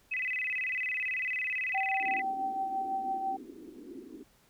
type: tone with vibrato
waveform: sine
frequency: 2268 Hz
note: C#7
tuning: 39 cents sharp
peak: -30 dBFS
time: 0.11-2.22 s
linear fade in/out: 10 ms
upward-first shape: square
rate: 18 Hz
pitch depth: 210 cents each way
type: tone with tremolo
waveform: sine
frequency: 773 Hz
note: G5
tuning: 24 cents flat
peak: -28 dBFS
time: 1.74-3.37 s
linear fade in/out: 10 ms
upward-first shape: triangle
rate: 6 Hz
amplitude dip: 50%
type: band-pass noise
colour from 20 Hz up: white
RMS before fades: -47 dBFS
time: 2-4.24 s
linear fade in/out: 20 ms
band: 240 to 370 Hz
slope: 48 dB/octave
effects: pink hiss -65 dBFS RMS until 4.49 s